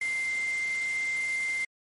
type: tone in noise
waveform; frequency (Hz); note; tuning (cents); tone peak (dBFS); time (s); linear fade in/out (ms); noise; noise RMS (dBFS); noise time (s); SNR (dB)
sine; 2091; C7; -2; -27; 0.01-1.65; 5; white; -42; 0.01-1.65; +12
effects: MP3 48 kbps